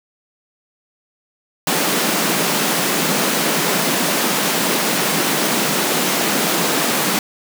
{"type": "high-pass noise", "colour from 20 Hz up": "pink", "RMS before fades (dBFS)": -18, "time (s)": [1.67, 7.19], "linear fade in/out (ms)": 2, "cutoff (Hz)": 160, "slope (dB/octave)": 48, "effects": []}